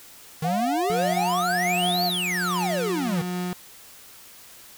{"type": "exponential two-way sweep", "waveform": "square", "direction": "up then down", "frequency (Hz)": [151.9, 4653, 151.9], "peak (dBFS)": -25, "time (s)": [0.42, 3.22], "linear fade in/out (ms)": 5, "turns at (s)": 2.04}
{"type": "tone with vibrato", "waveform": "sine", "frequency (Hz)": 712, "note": "F5", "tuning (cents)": 33, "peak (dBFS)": -24, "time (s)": [0.44, 2.1], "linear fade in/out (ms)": 10, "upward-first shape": "triangle", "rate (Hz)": 12, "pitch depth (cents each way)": 36}
{"type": "tone with tremolo", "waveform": "35% pulse", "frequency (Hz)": 179.5, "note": "F3", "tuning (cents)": 48, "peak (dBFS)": -24, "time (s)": [0.9, 3.53], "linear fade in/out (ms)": 0, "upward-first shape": "triangle", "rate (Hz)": 1.3, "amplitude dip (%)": 45}
{"effects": ["white hiss -47 dBFS RMS until 4.77 s"]}